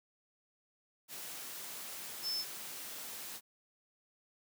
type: tone in noise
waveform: sine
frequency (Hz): 5270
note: E8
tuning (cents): -1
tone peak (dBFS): -34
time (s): 2.22-2.45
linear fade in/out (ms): 50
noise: white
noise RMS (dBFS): -45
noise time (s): 1.08-3.41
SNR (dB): +8
effects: high-pass 150 Hz 12 dB/octave